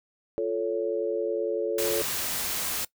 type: chord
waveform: sine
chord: F augmented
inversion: none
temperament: equal with one note detuned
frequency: 349.2 / 440 / 558.2 Hz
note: F4 / A4 / C#5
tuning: 0 / 0 / +12 cents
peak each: -31 / -27 / -30 dBFS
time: 0.38-2.02 s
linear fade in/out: 0 ms
type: noise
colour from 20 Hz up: white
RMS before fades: -30 dBFS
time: 1.78-2.85 s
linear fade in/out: 5 ms
effects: noise-tail reverb RT60 0.1 s tail -20 dB re dry